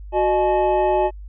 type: tone cluster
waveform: triangle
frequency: 367.9 / 612 / 854 Hz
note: F#4 / D#5 / G#5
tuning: -10 / -29 / +48 cents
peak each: -18 dBFS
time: 0.12-1.11 s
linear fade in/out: 50 ms
effects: added 50 Hz sine -33 dBFS peak until 1.28 s + resampled to 8000 Hz